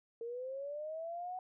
sine linear sweep, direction up, 456 to 746 Hz, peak -39 dBFS, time 0.21-1.39 s, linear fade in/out 2 ms, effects none

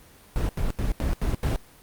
brown noise bursts, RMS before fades -24 dBFS, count 6, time 0.36-1.56 s, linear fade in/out 0 ms, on 130 ms, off 84 ms, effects pink hiss -52 dBFS RMS until 1.82 s + Opus 24 kbps

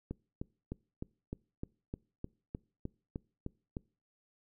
click train, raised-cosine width 3 ms, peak -25 dBFS, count 13, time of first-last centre 0.11-3.769 s, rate 3.28 Hz, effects noise-tail reverb RT60 0.4 s tail -25 dB re dry

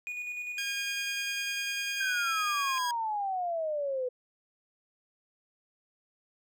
triangle tone with tremolo, 2458 Hz, D#7, 22 cents flat, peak -32 dBFS, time 0.07-2.78 s, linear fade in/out 0 ms, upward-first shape square, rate 10 Hz, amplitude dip 30%
15% pulse tone with pitch glide, 1620 to 1636.9 Hz, G#6 to G#6, -43 to -26 cents, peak -27 dBFS, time 0.58-2.91 s, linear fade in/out 2 ms, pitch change +17 cents, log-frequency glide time 1.89-2.74 s
sine exponential sweep, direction down, 1592 to 493.9 Hz, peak -29 dBFS, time 2-4.09 s, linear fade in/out 10 ms
effects none

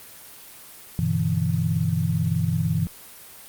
sine chord, E minor seventh, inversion first, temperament equal, 98 / 123.47 / 146.83 / 164.81 Hz, G2 / B2 / D3 / E3, 0 / 0 / 0 / 0 cents, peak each -26 / -27 / -29 / -23 dBFS, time 0.99-2.87 s, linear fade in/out 0 ms, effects white hiss -44 dBFS RMS until 3.48 s + Opus 32 kbps

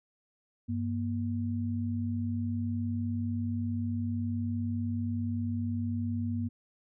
sine tone pair together, 98 / 237.4 Hz, G2 / A#3, 0 / +32 cents, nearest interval octave + minor third, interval 1532 cents, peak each -32 / -32 dBFS, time 0.68-6.49 s, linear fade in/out 20 ms, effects none

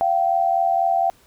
sine tone pair together, 687 / 771.1 Hz, F5 / G5, -29 / -29 cents, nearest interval major second, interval 200 cents, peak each -19 dBFS, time 0.01-1.1 s, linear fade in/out 0 ms, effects pink hiss -55 dBFS RMS until 1.26 s

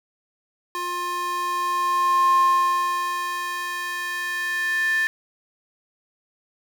square tone with high-pass filter sweep, 353.7 Hz, F4, 22 cents sharp, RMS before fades -23 dBFS, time 0.75-5.07 s, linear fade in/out 0 ms, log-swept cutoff 770 to 1800 Hz, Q 8.7, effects none

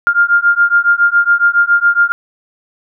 sine beating tone pair, 1400 / 1407.2 Hz, F6 / F6, +4 / +13 cents, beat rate 7.2 Hz, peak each -11 dBFS, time 0.07-2.12 s, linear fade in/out 0 ms, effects none

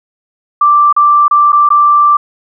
sine tone with dropouts, 1174.7 Hz, D6, in tune, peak -4 dBFS, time 0.61-2.17 s, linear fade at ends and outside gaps 5 ms, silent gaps 0.927-0.964 / 1.281-1.31 / 1.521-1.528 / 1.69-1.703 s, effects none

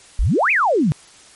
sine exponential two-way sweep, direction up then down, 35.62 to 2658 to 133.1 Hz, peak -13 dBFS, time 0.19-0.92 s, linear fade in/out 0 ms, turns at 0.51 s, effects white hiss -46 dBFS RMS until 1.35 s + MP3 48 kbps

